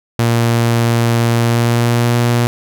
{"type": "tone with pitch glide", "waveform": "sawtooth", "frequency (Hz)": [117, 119.53], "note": ["A#2", "A#2"], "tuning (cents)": [7, 44], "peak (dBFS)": -7, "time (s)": [0.19, 2.47], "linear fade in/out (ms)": 0, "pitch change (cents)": 37, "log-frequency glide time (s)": [1.34, 2.16], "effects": []}